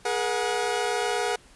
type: tone cluster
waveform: sawtooth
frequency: 417.8 / 478.6 / 732 Hz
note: G#4 / A#4 / F#5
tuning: +10 / +46 / -19 cents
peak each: -25 dBFS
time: 0.05-1.36 s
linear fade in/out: 5 ms
effects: pink hiss -54 dBFS RMS until 1.55 s + resampled to 24000 Hz